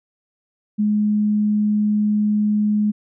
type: tone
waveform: sine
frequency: 210 Hz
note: G#3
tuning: 19 cents sharp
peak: -15 dBFS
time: 0.78-2.92 s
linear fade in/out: 20 ms
effects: none